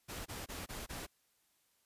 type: noise bursts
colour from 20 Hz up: pink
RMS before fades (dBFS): -44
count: 5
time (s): 0.08-1.068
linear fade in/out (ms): 20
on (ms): 180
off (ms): 22
effects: white hiss -75 dBFS RMS until 1.85 s + resampled to 32000 Hz